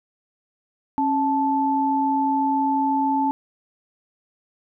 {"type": "tone pair together", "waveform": "sine", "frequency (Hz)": [273.4, 874], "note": ["C#4", "A5"], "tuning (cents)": [-24, -12], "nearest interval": "octave + minor sixth", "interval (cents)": 2012, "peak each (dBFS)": [-22, -20], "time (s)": [0.98, 3.31], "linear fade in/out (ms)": 0, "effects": []}